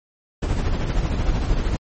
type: noise with tremolo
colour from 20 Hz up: brown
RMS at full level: -19 dBFS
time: 0.42-1.77 s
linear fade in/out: 10 ms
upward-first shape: sine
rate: 13 Hz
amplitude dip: 45%
effects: MP3 32 kbps